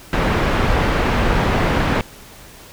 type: low-pass noise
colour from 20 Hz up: pink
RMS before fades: -17 dBFS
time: 0.13-2.01 s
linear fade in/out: 0 ms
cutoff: 2200 Hz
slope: 12 dB/octave
effects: pink hiss -41 dBFS RMS until 2.72 s